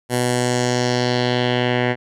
10% pulse tone with low-pass filter sweep, 123.47 Hz, B2, in tune, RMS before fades -19 dBFS, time 0.09-1.96 s, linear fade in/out 50 ms, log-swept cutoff 11000 to 2200 Hz, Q 2.3, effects none

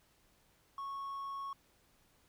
triangle tone with hard clipping, 1103 Hz, C#6, 9 cents flat, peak -40 dBFS, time 0.78-1.53 s, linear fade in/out 2 ms, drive 5 dB, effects pink hiss -70 dBFS RMS until 2.28 s

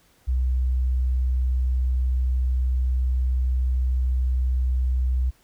sine tone, 63.3 Hz, B1, 43 cents sharp, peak -19 dBFS, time 0.27-5.31 s, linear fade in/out 20 ms, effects pink hiss -60 dBFS RMS until 5.43 s

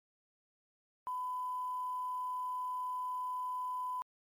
sine tone with quantisation, 1003 Hz, B5, 26 cents sharp, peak -35 dBFS, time 1.07-4.02 s, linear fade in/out 0 ms, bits 10, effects MP3 96 kbps

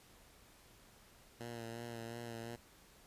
10% pulse tone with vibrato, 116.54 Hz, A#2, in tune, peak -36 dBFS, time 1.4-2.56 s, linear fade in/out 5 ms, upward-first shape sine, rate 2.8 Hz, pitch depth 31 cents each way, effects pink hiss -63 dBFS RMS until 3.06 s + resampled to 32000 Hz

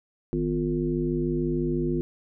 harmonic tone with a mistuned harmonic, 50.1 Hz, G1, 38 cents sharp, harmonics 1 / 3 / 5 / 7 / 9, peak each -33 / -29 / -29 / -27 / -39 dBFS, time 0.33-2.01 s, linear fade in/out 0 ms, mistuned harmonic 3, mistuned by +71 cents, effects none

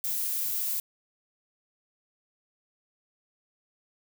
violet noise, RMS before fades -30 dBFS, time 0.04-0.8 s, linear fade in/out 2 ms, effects none

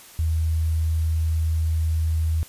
sine tone with sample-and-hold, 80.1 Hz, E2, 49 cents flat, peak -19 dBFS, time 0.19-2.43 s, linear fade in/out 0 ms, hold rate 11025 Hz, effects white hiss -46 dBFS RMS until 2.48 s + resampled to 32000 Hz

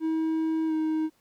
triangle tone with pitch glide, 320 to 314.3 Hz, D#4 to D#4, +49 to +18 cents, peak -22 dBFS, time 0-1.1 s, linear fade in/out 50 ms, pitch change -31 cents, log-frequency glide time 0.67-0.73 s, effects pink hiss -67 dBFS RMS until 1.2 s + high-pass 60 Hz 12 dB/octave

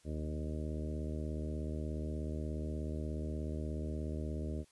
harmonic tone with a mistuned harmonic, 76.7 Hz, D#2, 24 cents flat, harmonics 1 / 2 / 3 / 4 / 5 / 6 / 7 / 8, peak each -38 / -44 / -44 / -46 / -48 / -52 / -53 / -51 dBFS, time 0.04-4.65 s, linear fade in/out 50 ms, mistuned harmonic 1, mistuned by -39 cents, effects white hiss -68 dBFS RMS until 4.71 s + resampled to 24000 Hz

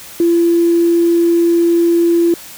triangle tone with tanh clipping, 340 Hz, F4, 46 cents flat, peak -8 dBFS, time 0.2-2.34 s, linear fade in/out 2 ms, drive 2 dB, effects white hiss -34 dBFS RMS until 2.57 s

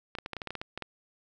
clicks, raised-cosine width 0.3 ms, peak -20 dBFS, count 12, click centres 0.152 / 0.186 / 0.261 / 0.333 / 0.367 / 0.418 / 0.473 / 0.506 / 0.553 / 0.615 / 0.776 / 0.823 s, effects none

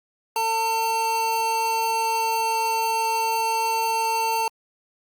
square tone pair together, 450.1 / 901 Hz, A4 / A5, +39 / +41 cents, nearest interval octave, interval 1202 cents, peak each -32 / -22 dBFS, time 0.36-4.48 s, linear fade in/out 2 ms, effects Opus 48 kbps

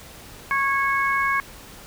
harmonic tone, 550 Hz, C#5, 14 cents flat, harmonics 2 / 3 / 4, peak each -22 / -24 / -25 dBFS, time 0.51-1.4 s, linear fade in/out 0 ms, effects pink hiss -43 dBFS RMS until 1.86 s

